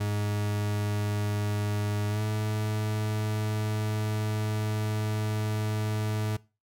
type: tone with pitch glide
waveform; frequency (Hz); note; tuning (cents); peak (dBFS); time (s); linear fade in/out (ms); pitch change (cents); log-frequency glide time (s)
40% pulse; 103.83 to 107.24; G#2 to A2; 0 to -44; -26; 0-6.37; 10; +56; 2.09-2.21
effects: noise-tail reverb RT60 0.3 s tail -21 dB re dry